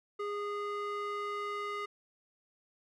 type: tone with band-pass filter sweep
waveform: square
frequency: 411 Hz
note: G#4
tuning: 18 cents flat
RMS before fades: -37 dBFS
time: 0.19-1.86 s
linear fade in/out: 10 ms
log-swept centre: 880 to 1500 Hz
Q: 1.4
effects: none